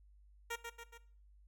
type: tone with echo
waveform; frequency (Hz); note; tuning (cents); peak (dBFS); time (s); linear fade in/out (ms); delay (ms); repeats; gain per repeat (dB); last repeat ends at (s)
10% pulse; 466.2; A#4; 0; -30; 0.5-0.56; 10; 140; 3; -5; 0.98
effects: noise-tail reverb RT60 0.5 s tail -17 dB re dry + added 50 Hz sine -60 dBFS peak until 1.47 s